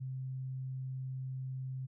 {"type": "tone", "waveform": "sine", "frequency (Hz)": 130.8, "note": "C3", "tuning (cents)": 0, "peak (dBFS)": -37, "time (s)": [0, 1.87], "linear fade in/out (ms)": 20, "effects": []}